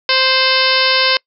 harmonic tone with a mistuned harmonic, 523.3 Hz, C5, in tune, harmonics 1 / 2 / 3 / 4 / 5 / 6 / 7 / 8 / 9 / 10, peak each -20 / -20 / -20 / -20 / -20 / -20 / -20 / -20 / -20 / -20 dBFS, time 0.09-1.17 s, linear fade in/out 2 ms, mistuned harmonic 6, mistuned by -54 cents, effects noise-tail reverb RT60 0.1 s tail -25 dB re dry

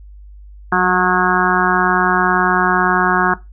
harmonic tone with a mistuned harmonic, 182 Hz, F#3, 28 cents flat, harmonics 1 / 2 / 4 / 5 / 6 / 7 / 8 / 9, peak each -20 / -20 / -20 / -20 / -20 / -20 / -20 / -20 dBFS, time 0.72-3.34 s, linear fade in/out 5 ms, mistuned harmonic 1, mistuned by +30 cents, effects noise-tail reverb RT60 0.2 s tail -17 dB re dry + added 50 Hz sine -35 dBFS peak until 3.52 s

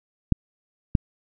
clicks, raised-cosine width 5 ms, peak -4 dBFS, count 2, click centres 0.323 / 0.952 s, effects none

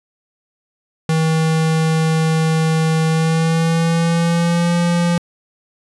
square tone with pitch glide, 160 to 172.48 Hz, D#3 to F3, +49 to -21 cents, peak -14 dBFS, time 1.09-5.18 s, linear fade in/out 2 ms, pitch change +130 cents, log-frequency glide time 3.08-4.75 s, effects resampled to 24000 Hz

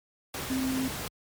sine tone in noise, 261.6 Hz, C4, in tune, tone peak -27 dBFS, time 0.5-0.88 s, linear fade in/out 2 ms, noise pink, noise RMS -35 dBFS, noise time 0.34-1.08 s, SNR +5 dB, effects high-pass 60 Hz 12 dB/octave + MP3 96 kbps

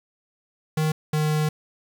square tone pair in turn, 155.56 / 153.15 Hz, D#3 / D#3, 0 / -27 cents, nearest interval unison, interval 27 cents, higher first, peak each -21 dBFS, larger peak neither, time 0.77-0.92 / 1.13-1.49 s, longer second, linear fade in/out 5 ms, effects 8-bit

